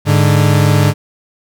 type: tone pair together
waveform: 40% pulse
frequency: 103.83 / 147.41 Hz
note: G#2 / D3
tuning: 0 / +7 cents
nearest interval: tritone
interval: 607 cents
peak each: -10 dBFS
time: 0.05-0.94 s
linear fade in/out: 50 ms
effects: none